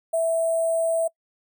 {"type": "tone with sample-and-hold", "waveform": "sine", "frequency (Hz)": 659.3, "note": "E5", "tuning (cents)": 0, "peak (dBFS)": -19, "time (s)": [0.13, 1.08], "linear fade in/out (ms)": 10, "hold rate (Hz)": 8820, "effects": ["noise-tail reverb RT60 0.1 s tail -25 dB re dry"]}